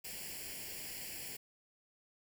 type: noise with comb filter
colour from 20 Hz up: white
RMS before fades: -45 dBFS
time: 0.04-1.37 s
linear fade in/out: 10 ms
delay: 0.4 ms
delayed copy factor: +0.8
effects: none